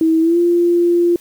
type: tone with pitch glide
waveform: sine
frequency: 322.9 to 346.1 Hz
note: E4 to F4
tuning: -36 to -16 cents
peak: -10 dBFS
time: 0.01-1.16 s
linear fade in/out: 2 ms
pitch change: +120 cents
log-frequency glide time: 0.21-0.38 s
effects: white hiss -46 dBFS RMS until 1.2 s